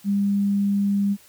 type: tone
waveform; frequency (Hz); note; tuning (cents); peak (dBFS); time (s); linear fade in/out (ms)
sine; 200.6; G3; +40; -18; 0.04-1.17; 50
effects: white hiss -52 dBFS RMS until 1.28 s